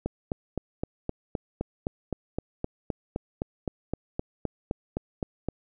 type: click train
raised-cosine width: 2 ms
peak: -15 dBFS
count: 22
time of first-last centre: 0.06-5.486 s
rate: 3.87 Hz
effects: none